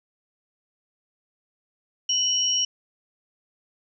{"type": "tone pair together", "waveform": "sine", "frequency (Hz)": [2978, 5612], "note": ["F#7", "F8"], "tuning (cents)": [11, 8], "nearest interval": "major seventh", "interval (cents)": 1097, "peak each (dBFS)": -23, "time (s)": [2.09, 2.65], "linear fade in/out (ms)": 5, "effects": []}